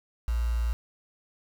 sine tone with quantisation, 58 Hz, A#1, 8 cents flat, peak -24 dBFS, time 0.28-0.73 s, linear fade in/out 0 ms, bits 7, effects none

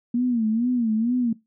sine tone with vibrato, 233.1 Hz, A#3, in tune, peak -19 dBFS, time 0.14-1.33 s, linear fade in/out 5 ms, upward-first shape sine, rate 2.2 Hz, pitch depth 130 cents each way, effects noise-tail reverb RT60 0.2 s tail -21 dB re dry

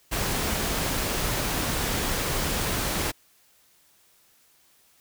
pink noise, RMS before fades -27 dBFS, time 0.11-3.12 s, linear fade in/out 20 ms, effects white hiss -61 dBFS RMS until 5 s

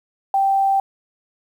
sine tone, 782 Hz, G5, 4 cents flat, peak -14 dBFS, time 0.34-0.8 s, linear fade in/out 2 ms, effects 8-bit

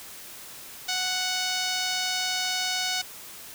5% pulse tone with low-pass filter, 740 Hz, F#5, in tune, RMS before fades -28 dBFS, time 0.88-3.02 s, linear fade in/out 10 ms, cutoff 5300 Hz, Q 1.3, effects white hiss -43 dBFS RMS until 3.54 s

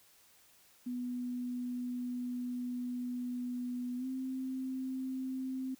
sine tone with pitch glide, 246.7 to 260.9 Hz, B3 to C4, -2 to -5 cents, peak -35 dBFS, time 0.86-5.75 s, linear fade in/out 10 ms, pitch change +97 cents, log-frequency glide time 3.97-4.06 s, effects white hiss -64 dBFS RMS until 5.79 s

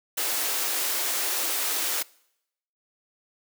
white high-pass noise, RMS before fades -27 dBFS, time 0.17-2.03 s, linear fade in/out 10 ms, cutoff 290 Hz, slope 48 dB/octave, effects noise-tail reverb RT60 0.8 s tail -24 dB re dry

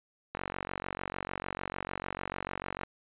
click train, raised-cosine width 0.5 ms, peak -19 dBFS, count 117, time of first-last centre 0.35-2.834 s, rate 46.7 Hz, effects resampled to 8000 Hz

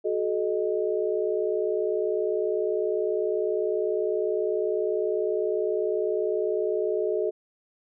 sine chord, D# diminished, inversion first, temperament equal with one note detuned, 370 / 430 / 622.3 Hz, F#4 / A4 / D#5, 0 / -40 / 0 cents, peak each -28 / -26 / -30 dBFS, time 0.04-7.31 s, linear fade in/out 20 ms, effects none

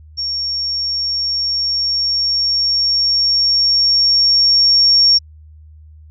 sine tone with level ramp, 5520 Hz, F8, 21 cents flat, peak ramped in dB -18 to -7 dBFS, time 0.17-5.19 s, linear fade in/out 20 ms, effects added 77 Hz sine -38 dBFS peak until 6.1 s

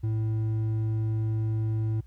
sine tone with hard clipping, 110 Hz, A2, in tune, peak -26 dBFS, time 0.03-2.01 s, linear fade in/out 10 ms, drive 5 dB, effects added 60 Hz sine -47 dBFS peak until 2.06 s + pink hiss -71 dBFS RMS until 2.06 s

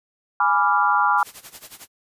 sine chord, G# diminished seventh, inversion none, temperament equal with one note detuned, 830.6 / 987.8 / 1174.7 / 1388.9 Hz, G#5 / B5 / D6 / F6, 0 / 0 / 0 / -10 cents, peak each -21 dBFS, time 0.4-1.23 s, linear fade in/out 2 ms
white noise with tremolo, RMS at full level -38 dBFS, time 1.17-1.88 s, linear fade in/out 50 ms, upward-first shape sine, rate 11 Hz, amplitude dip 85%
effects resampled to 32000 Hz

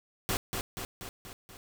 pink noise with echo, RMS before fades -30 dBFS, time 0.29-0.37 s, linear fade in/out 0 ms, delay 240 ms, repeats 5, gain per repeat -4 dB, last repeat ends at 1.57 s, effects none

